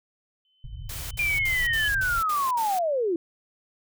sine tone with exponential growth, 3049 Hz, G7, 49 cents flat, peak -27 dBFS, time 0.45-1.88 s, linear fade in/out 1 ms, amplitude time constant 310 ms
pink low-pass noise, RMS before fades -36 dBFS, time 0.64-2.22 s, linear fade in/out 5 ms, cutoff 140 Hz, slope 96 dB/octave
white noise bursts, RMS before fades -37 dBFS, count 7, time 0.89-2.79 s, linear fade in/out 5 ms, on 220 ms, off 60 ms
sine linear sweep, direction down, 2411 to 320 Hz, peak -22 dBFS, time 1.19-3.16 s, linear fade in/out 2 ms
effects none

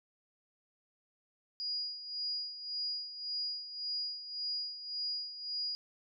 sine tone with tremolo, 4880 Hz, D#8, 34 cents flat, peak -33 dBFS, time 1.6-5.75 s, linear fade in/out 0 ms, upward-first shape sine, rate 1.8 Hz, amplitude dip 70%, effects none

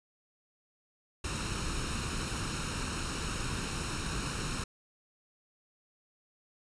pink noise with comb filter, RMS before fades -35 dBFS, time 1.24-4.64 s, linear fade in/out 5 ms, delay 0.74 ms, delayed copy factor +0.6, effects resampled to 22050 Hz

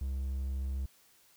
triangle tone, 66.7 Hz, C2, 34 cents sharp, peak -30 dBFS, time 0.01-0.86 s, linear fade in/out 5 ms, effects white hiss -64 dBFS RMS until 1.36 s

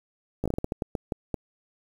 slowing click train, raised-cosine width 2 ms, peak -14 dBFS, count 12, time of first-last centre 0.44-1.342 s, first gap 16 ms, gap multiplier 1.3, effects 8-bit

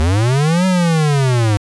square linear two-way sweep, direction up then down, 74.5 to 189.1 to 101 Hz, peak -12 dBFS, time 0-1.57 s, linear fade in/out 0 ms, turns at 0.66 s, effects resampled to 24000 Hz

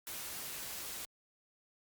white noise, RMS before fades -43 dBFS, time 0.07-1.05 s, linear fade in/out 0 ms, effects Opus 48 kbps

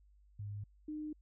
sine tone pair in turn, 102.6 / 304.5 Hz, G#2 / D#4, -21 / -37 cents, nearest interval octave + perfect fifth, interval 1884 cents, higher second, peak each -40 / -39 dBFS, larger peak second, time 0.39-0.64 / 0.88-1.13 s, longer neither, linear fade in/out 5 ms, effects added 50 Hz sine -62 dBFS peak until 1.21 s

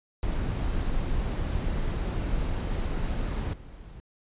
brown noise with level steps, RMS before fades -28 / -44 dBFS, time 0.23-4 s, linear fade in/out 0 ms, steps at 3.53 s, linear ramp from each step 5 ms, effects resampled to 8000 Hz

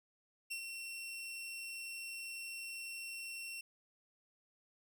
sawtooth tone with ADSR envelope, 2718 Hz, F7, 48 cents flat, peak -35 dBFS, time 0.5-3.61 s, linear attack 16 ms, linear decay 86 ms, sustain -5 dB, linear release 4 ms, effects none

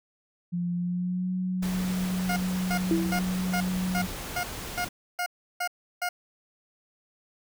sine tone with pitch glide, 174.9 to 184.02 Hz, F3 to F#3, +3 to -9 cents, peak -26 dBFS, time 0.52-4.07 s, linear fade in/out 20 ms, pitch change +88 cents, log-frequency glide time 0.74-1.32 s
pink noise, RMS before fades -37 dBFS, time 1.62-4.89 s, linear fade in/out 10 ms
20% pulse tone bursts, 713 Hz, F5, 36 cents sharp, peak -22 dBFS, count 10, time 2.29-6.09 s, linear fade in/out 5 ms, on 74 ms, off 340 ms
sine tone with exponential decay, 329.6 Hz, E4, in tune, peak -19 dBFS, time 2.91-3.37 s, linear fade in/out 1 ms, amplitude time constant 100 ms
effects none

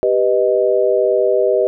sine chord, G augmented, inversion none, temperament equal, 392 / 493.9 / 622.3 Hz, G4 / B4 / D#5, 0 / 0 / 0 cents, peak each -16 / -16 / -16 dBFS, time 0.03-1.67 s, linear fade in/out 0 ms, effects none

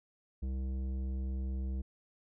sine tone with tanh clipping, 65.41 Hz, C2, in tune, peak -35 dBFS, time 0.42-1.82 s, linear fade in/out 10 ms, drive 12 dB, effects none

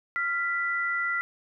sine tone pair together, 1387 / 1980.3 Hz, F6 / B6, -12 / +4 cents, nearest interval tritone, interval 616 cents, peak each -28 dBFS, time 0.16-1.21 s, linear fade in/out 0 ms, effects none

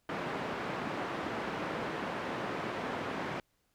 pink band-pass noise, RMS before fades -37 dBFS, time 0.09-3.4 s, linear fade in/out 2 ms, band 210 to 1900 Hz, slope 12 dB/octave, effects pink hiss -75 dBFS RMS until 3.74 s

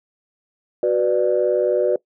sine chord, B minor, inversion second, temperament just, 370.4 / 493.9 / 592.7 Hz, F#4 / B4 / D5, +2 / 0 / +16 cents, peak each -19 dBFS, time 0.83-1.96 s, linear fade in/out 2 ms, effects noise-tail reverb RT60 0.1 s tail -21 dB re dry + tanh soft clip ceiling -7 dBFS

